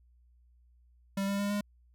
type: tone with pitch steps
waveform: square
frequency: 196.4 / 199.26 / 202.2 / 205.1 Hz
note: G3 / G3 / G#3 / G#3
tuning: +4 / +29 / -46 / -21 cents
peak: -30 dBFS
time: 1.17-1.61 s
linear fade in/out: 5 ms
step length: 110 ms
effects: added 60 Hz sine -60 dBFS peak until 1.94 s